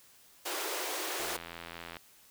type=high-pass noise; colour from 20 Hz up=pink; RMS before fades=-36 dBFS; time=0.45-1.37 s; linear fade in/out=10 ms; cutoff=320 Hz; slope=96 dB/octave
type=click train; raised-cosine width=0.3 ms; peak=-26 dBFS; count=66; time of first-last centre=1.2-1.968 s; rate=84.6 Hz
effects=white hiss -60 dBFS RMS until 2.3 s